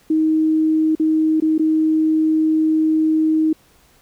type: tone with dropouts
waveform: sine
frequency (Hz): 314.6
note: D#4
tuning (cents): +19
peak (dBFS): -13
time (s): 0.1-3.53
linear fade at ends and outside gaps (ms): 5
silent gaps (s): 0.952-0.997 / 1.402-1.421 / 1.581-1.594
effects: pink hiss -54 dBFS RMS until 4.01 s